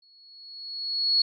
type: tone with exponential growth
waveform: sine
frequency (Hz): 4356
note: C#8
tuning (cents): -31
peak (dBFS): -17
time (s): 0.02-1.22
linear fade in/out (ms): 5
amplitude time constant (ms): 260
effects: none